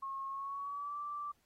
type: tone with pitch glide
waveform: sine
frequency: 1085 to 1169.6 Hz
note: C#6 to D6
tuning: -37 to -7 cents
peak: -38 dBFS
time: 0.02-1.32 s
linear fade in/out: 10 ms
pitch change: +130 cents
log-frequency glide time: 0.29-0.99 s
effects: pink hiss -75 dBFS RMS until 1.45 s + AAC 48 kbps